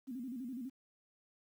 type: tone with vibrato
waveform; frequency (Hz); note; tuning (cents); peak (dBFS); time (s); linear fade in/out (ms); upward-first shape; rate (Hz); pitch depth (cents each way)
sine; 250; B3; +21; -40; 0.07-0.7; 20; square; 12; 110
effects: 11-bit